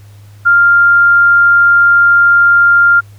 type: tone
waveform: sine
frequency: 1396.9 Hz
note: F6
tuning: in tune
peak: -4 dBFS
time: 0.45-3.01 s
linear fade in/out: 20 ms
effects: added 102 Hz sine -34 dBFS peak until 3.18 s + pink hiss -48 dBFS RMS until 3.18 s